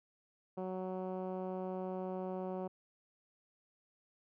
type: tone with low-pass filter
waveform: 10% pulse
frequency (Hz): 185.8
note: F#3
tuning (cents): +7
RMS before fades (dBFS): -40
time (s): 0.57-2.68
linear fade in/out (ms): 10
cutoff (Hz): 650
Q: 0.9
effects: none